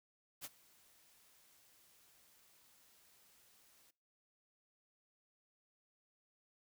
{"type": "noise with ADSR envelope", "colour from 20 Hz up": "white", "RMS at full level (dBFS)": -45, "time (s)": [0.41, 3.91], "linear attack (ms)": 35, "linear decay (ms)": 39, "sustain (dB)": -23, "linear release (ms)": 8, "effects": ["noise-tail reverb RT60 0.4 s tail -22 dB re dry"]}